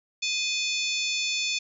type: harmonic tone with a mistuned harmonic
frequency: 880 Hz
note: A5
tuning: in tune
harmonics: 3 / 4 / 5 / 6 / 7 / 8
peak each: -29 / -31 / -33 / -35 / -36 / -37 dBFS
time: 0.22-1.59 s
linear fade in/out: 10 ms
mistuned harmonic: 3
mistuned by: -96 cents
effects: none